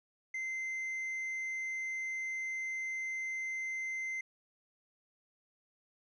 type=tone with tanh clipping; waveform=sine; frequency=2075 Hz; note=C7; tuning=15 cents flat; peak=-36 dBFS; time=0.34-4.21 s; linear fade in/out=5 ms; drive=3 dB; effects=none